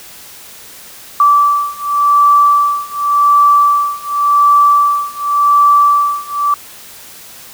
sine beating tone pair, 1160 / 1160.89 Hz, D6 / D6, -22 / -20 cents, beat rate 0.89 Hz, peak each -11 / -10 dBFS, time 1.2-6.54 s, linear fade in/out 2 ms, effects white hiss -35 dBFS RMS until 7.53 s

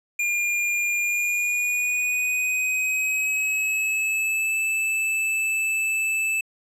square tone with pitch glide, 2411 to 2629 Hz, D7 to E7, +45 to -5 cents, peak -22 dBFS, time 0.19-6.41 s, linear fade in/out 5 ms, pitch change +150 cents, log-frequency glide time 1-4.56 s, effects low-pass 12000 Hz 12 dB/octave

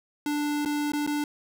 square tone with dropouts, 294.3 Hz, D4, 4 cents sharp, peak -26 dBFS, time 0.26-1.24 s, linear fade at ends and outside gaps 2 ms, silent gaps 0.65-0.658 / 0.92-0.934 / 1.065-1.074 s, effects none

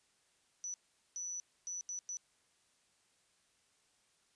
sine tone bursts at uneven times, 5940 Hz, F#8, 6 cents sharp, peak -39 dBFS, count 5, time 0.64-0.74 / 1.16-1.4 / 1.67-1.81 / 1.89-1.99 / 2.09-2.17 s, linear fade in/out 0 ms, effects white hiss -73 dBFS RMS until 4.35 s + resampled to 22050 Hz

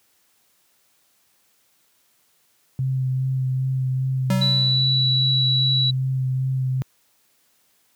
sine tone with vibrato, 130.81 Hz, C3, in tune, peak -19 dBFS, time 2.79-6.82 s, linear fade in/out 0 ms, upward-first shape sine, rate 2.5 Hz, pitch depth 16 cents each way
square tone with exponential decay, 190 Hz, F#3, 46 cents sharp, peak -18 dBFS, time 4.3-5.04 s, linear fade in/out 2 ms, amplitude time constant 160 ms
sine tone with pitch glide, 3951 to 3924 Hz, B7 to B7, 0 to -12 cents, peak -18 dBFS, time 4.41-5.91 s, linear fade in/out 10 ms, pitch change -12 cents, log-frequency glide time 4.62-5.3 s
effects white hiss -63 dBFS RMS until 7.95 s + high-pass 80 Hz 12 dB/octave

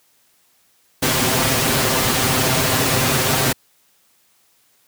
pink noise with comb filter, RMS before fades -17 dBFS, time 1.02-3.53 s, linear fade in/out 10 ms, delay 7.7 ms, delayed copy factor +0.75, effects white hiss -59 dBFS RMS until 4.87 s + high-pass 80 Hz 12 dB/octave

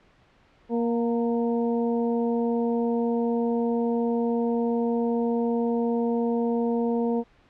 harmonic tone with a mistuned harmonic, 234.6 Hz, A#3, 11 cents sharp, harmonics 1 / 2 / 3 / 4, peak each -24 / -26 / -35 / -37 dBFS, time 0.69-7.24 s, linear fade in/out 50 ms, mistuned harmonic 4, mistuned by -33 cents, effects pink hiss -59 dBFS RMS until 7.49 s + low-pass 3000 Hz 12 dB/octave

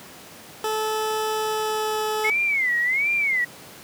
20% pulse tone with pitch glide, 434.3 to 430.6 Hz, A4 to A4, -23 to -37 cents, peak -18 dBFS, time 0.64-2.3 s, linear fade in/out 2 ms, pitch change -14 cents, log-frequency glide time 1.29-2.06 s
sine tone with vibrato, 2128 Hz, C7, 29 cents sharp, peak -19 dBFS, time 2.24-3.45 s, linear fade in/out 10 ms, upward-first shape sine, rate 1.4 Hz, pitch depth 200 cents each way
effects pink hiss -43 dBFS RMS until 3.83 s + high-pass 150 Hz 12 dB/octave

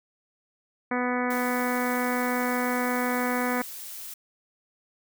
harmonic tone, 247.8 Hz, B3, 6 cents sharp, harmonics 1 / 2 / 3 / 4 / 5 / 6 / 7 / 8 / 9, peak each -28 / -31 / -33 / -34 / -35 / -36 / -36 / -37 / -38 dBFS, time 0.91-3.62 s, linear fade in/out 5 ms
blue noise, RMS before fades -39 dBFS, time 1.3-4.14 s, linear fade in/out 5 ms
effects none

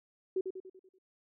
sine tone with echo, 376 Hz, F#4, 28 cents sharp, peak -28 dBFS, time 0.36-0.41 s, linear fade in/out 5 ms, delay 96 ms, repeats 6, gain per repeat -6 dB, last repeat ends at 0.986 s, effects none

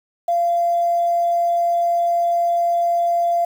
sine tone with quantisation, 689 Hz, F5, 24 cents flat, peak -15 dBFS, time 0.28-3.45 s, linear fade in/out 5 ms, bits 7, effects none

